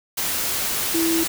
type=tone in noise; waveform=sine; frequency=329.6 Hz; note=E4; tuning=in tune; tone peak=-19 dBFS; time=0.94-1.24 s; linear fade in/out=10 ms; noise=white; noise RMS=-24 dBFS; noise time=0.17-1.28 s; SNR=+2 dB; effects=none